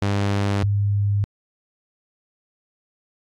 sawtooth / sine tone pair in turn, 100.4 / 101.51 Hz, G2 / G#2, +42 / -39 cents, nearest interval unison, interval 19 cents, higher second, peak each -15 / -17 dBFS, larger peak first, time 0.02-0.63 / 0.63-1.24 s, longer neither, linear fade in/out 0 ms, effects low-pass 6000 Hz 12 dB/octave + AAC 64 kbps

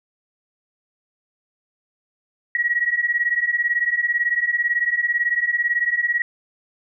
sine beating tone pair, 1900 / 1918 Hz, A#6 / A#6, +33 / +49 cents, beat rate 18 Hz, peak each -22 / -20 dBFS, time 2.55-6.22 s, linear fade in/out 2 ms, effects none

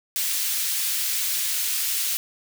white high-pass noise, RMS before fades -25 dBFS, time 0.16-2.17 s, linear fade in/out 0 ms, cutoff 2300 Hz, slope 12 dB/octave, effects none

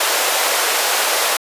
pink high-pass noise, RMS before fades -17 dBFS, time 0-1.37 s, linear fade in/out 5 ms, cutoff 500 Hz, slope 24 dB/octave, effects resampled to 32000 Hz

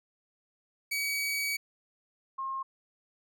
sawtooth / sine tone pair in turn, 2268 / 1070.4 Hz, C#7 / C6, +39 / +39 cents, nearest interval octave + minor second, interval 1300 cents, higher first, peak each -26 / -32 dBFS, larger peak first, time 0.91-1.57 / 2.38-2.63 s, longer first, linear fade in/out 10 ms, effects none

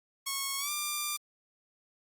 5% pulse tone with pitch glide, 1097 to 1189.4 Hz, C#6 to D6, -18 to +22 cents, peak -20 dBFS, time 0.26-1.17 s, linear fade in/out 10 ms, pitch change +140 cents, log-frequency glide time 0.58-0.71 s, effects Opus 32 kbps

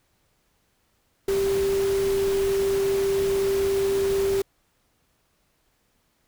sine tone in noise, 392 Hz, G4, in tune, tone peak -20 dBFS, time 1.28-4.42 s, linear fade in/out 5 ms, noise pink, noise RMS -34 dBFS, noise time 1.28-4.42 s, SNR +11 dB, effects pink hiss -68 dBFS RMS until 6.27 s

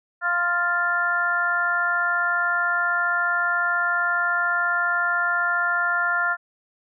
harmonic tone with a mistuned harmonic, 349.2 Hz, F4, in tune, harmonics 2 / 3 / 4 / 5, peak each -29 / -30 / -21 / -27 dBFS, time 0.21-6.37 s, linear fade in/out 50 ms, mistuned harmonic 5, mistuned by +15 cents, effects none

